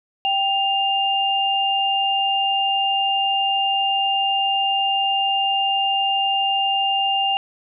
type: tone pair together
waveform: sine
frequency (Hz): 783.7 / 2804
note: G5 / F7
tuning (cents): -1 / +6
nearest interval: octave + minor seventh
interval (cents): 2207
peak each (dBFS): -20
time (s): 0.25-7.37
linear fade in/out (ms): 0
effects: none